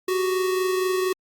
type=tone pair together; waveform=square; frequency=371.3 / 395.5 Hz; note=F#4 / G4; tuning=+6 / +15 cents; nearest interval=minor second; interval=109 cents; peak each=-22 / -33 dBFS; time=0.08-1.13 s; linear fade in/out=5 ms; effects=Opus 48 kbps